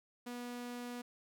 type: tone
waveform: sawtooth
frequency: 243.3 Hz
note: B3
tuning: 26 cents flat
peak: -38 dBFS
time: 0.26-1.02 s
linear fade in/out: 10 ms
effects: none